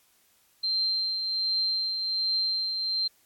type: tone with tremolo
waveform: sine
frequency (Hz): 4146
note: C8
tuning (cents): -17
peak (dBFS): -23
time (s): 0.63-3.08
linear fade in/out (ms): 10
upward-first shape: triangle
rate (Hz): 1.3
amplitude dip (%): 45
effects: white hiss -64 dBFS RMS until 3.25 s + AAC 64 kbps